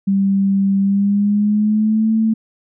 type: tone with pitch glide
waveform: sine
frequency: 196 to 221.3 Hz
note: G3 to A3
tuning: 0 to +10 cents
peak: -12 dBFS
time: 0.07-2.34 s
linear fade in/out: 10 ms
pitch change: +210 cents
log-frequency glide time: 0.8-2.12 s
effects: none